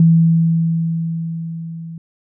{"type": "tone with level ramp", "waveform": "sine", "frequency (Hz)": 164.81, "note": "E3", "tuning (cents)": 0, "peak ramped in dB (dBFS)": [-6, -28], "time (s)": [0, 1.98], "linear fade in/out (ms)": 2, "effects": []}